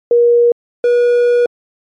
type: tone pair in turn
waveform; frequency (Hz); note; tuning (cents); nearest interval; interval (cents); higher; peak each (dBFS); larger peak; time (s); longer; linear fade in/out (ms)
sine / triangle; 475.7 / 482.9; A#4 / B4; +35 / -39; unison; 26; second; -6; neither; 0.11-0.52 / 0.84-1.46; second; 2
effects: MP3 48 kbps